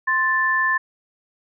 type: tone pair together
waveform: sine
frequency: 1046.5 / 1760 Hz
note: C6 / A6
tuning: 0 / 0 cents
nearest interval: major sixth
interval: 900 cents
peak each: -22 / -18 dBFS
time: 0.07-0.78 s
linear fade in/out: 10 ms
effects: none